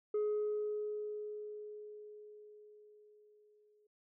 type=tone with exponential decay; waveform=sine; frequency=421.1 Hz; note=G#4; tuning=24 cents sharp; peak=-28 dBFS; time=0.14-3.87 s; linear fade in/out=5 ms; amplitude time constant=810 ms; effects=tanh soft clip ceiling -30 dBFS